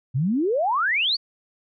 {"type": "exponential sweep", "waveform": "sine", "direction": "up", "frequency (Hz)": [119.8, 4699], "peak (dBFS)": -19, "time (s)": [0.14, 1.17], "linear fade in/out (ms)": 20, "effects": []}